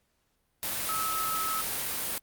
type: tone in noise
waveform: sine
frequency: 1295 Hz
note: E6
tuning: 31 cents flat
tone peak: -30 dBFS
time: 0.89-1.61 s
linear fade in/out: 0 ms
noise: white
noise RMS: -32 dBFS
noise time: 0.63-2.18 s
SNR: -1 dB
effects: pink hiss -74 dBFS RMS until 2.22 s + Opus 48 kbps